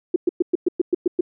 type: tone bursts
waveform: sine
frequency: 353 Hz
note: F4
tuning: 19 cents sharp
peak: -13 dBFS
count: 9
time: 0.14-1.209 s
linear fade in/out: 5 ms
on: 21 ms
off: 110 ms
effects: none